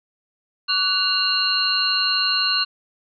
sine tone cluster, 1143 / 1482 / 2794 / 4086 / 4282 Hz, D6 / F#6 / F7 / C8 / C8, -47 / +2 / 0 / -42 / +39 cents, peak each -27 / -27 / -24 / -23 / -22 dBFS, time 0.68-2.65 s, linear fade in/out 20 ms, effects none

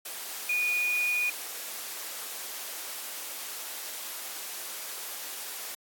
sine tone in noise, 2455 Hz, D#7, 24 cents flat, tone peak -25 dBFS, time 0.49-1.3 s, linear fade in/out 5 ms, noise white, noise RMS -38 dBFS, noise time 0.05-5.75 s, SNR +10 dB, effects high-pass 400 Hz 12 dB/octave + AAC 64 kbps

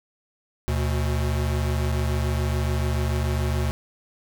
square tone pair together, 74.15 / 121.3 Hz, D2 / B2, +17 / -31 cents, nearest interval major sixth, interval 852 cents, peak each -24 / -27 dBFS, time 0.68-3.71 s, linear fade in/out 0 ms, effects none

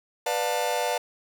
45% pulse chord, B half-diminished seventh, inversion none, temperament just, 493.9 / 592.7 / 711.2 / 889 Hz, B4 / D5 / F5 / A5, 0 / +16 / +31 / +18 cents, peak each -30 dBFS, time 0.26-0.98 s, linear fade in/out 5 ms, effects none

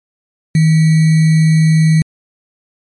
sine tone with sample-and-hold, 159 Hz, D#3, 38 cents sharp, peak -6 dBFS, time 0.55-2.02 s, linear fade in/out 2 ms, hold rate 2100 Hz, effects MP3 48 kbps

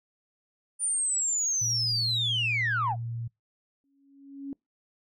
sine linear sweep, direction down, 9330 to 659.3 Hz, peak -24 dBFS, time 0.79-2.96 s, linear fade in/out 50 ms
sine tone, 116.54 Hz, A#2, in tune, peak -31 dBFS, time 1.61-3.28 s, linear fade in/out 10 ms
sine tone with exponential growth, 277.2 Hz, C#4, in tune, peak -31 dBFS, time 3.84-4.53 s, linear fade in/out 1 ms, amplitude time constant 150 ms
effects noise-tail reverb RT60 0.2 s tail -26 dB re dry + tanh soft clip ceiling -19 dBFS

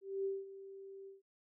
sine tone with ADSR envelope, 390 Hz, G4, 9 cents flat, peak -33 dBFS, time 0.01-1.22 s, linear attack 240 ms, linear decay 200 ms, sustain -15 dB, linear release 150 ms, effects none

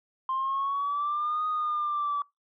sine exponential two-way sweep, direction up then down, 1046.5 to 1244.5 to 1148 Hz, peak -25 dBFS, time 0.29-2.22 s, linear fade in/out 2 ms, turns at 1.47 s, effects noise-tail reverb RT60 0.2 s tail -25 dB re dry + tanh soft clip ceiling -22 dBFS

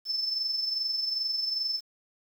sine tone with amplitude modulation, 5274 Hz, E8, in tune, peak -25 dBFS, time 0.05-1.81 s, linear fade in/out 50 ms, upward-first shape sine, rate 22.5 Hz, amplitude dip 50%, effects 9-bit

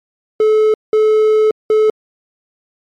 triangle tone bursts at uneven times, 432 Hz, A4, 32 cents flat, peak -6 dBFS, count 3, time 0.4-0.74 / 0.93-1.51 / 1.7-1.9 s, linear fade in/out 2 ms, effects MP3 64 kbps

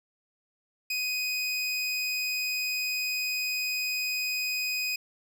25% pulse tone, 2500 Hz, D#7, 8 cents sharp, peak -24 dBFS, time 0.9-4.96 s, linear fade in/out 5 ms, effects none

